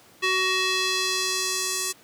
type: tone with band-pass filter sweep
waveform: square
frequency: 374.5 Hz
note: F#4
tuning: 21 cents sharp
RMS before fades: -25 dBFS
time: 0.22-1.93 s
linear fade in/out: 20 ms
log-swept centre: 2700 to 8000 Hz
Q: 1.2
effects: pink hiss -53 dBFS RMS until 2.03 s + high-pass 150 Hz 12 dB/octave